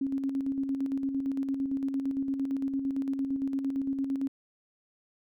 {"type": "tone with tremolo", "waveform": "sine", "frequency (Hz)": 271.9, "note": "C#4", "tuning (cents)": -33, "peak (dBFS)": -26, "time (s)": [0.01, 4.28], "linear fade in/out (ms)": 5, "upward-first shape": "square", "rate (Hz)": 8.8, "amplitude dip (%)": 45, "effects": []}